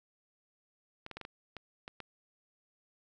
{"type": "clicks", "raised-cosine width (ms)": 0.3, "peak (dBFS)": -27, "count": 8, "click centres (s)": [1.064, 1.113, 1.17, 1.213, 1.251, 1.567, 1.879, 2.003], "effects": []}